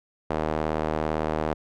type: tone with band-pass filter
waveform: sawtooth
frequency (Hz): 77.78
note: D#2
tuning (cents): 0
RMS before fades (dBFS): -27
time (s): 0.3-1.54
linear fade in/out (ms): 5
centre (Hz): 640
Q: 1
effects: none